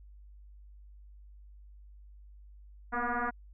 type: tone with frequency modulation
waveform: sine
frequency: 233.1 Hz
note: A#3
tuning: in tune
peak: -29 dBFS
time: 2.92-3.31 s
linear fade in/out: 20 ms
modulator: 241 Hz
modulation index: 6.2
effects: added 50 Hz sine -50 dBFS peak until 3.53 s